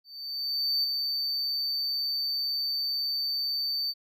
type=tone with ADSR envelope; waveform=triangle; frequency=4571 Hz; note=D8; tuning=48 cents flat; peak=-22 dBFS; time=0.04-3.94 s; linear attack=800 ms; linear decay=4 ms; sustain=-4 dB; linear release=44 ms; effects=none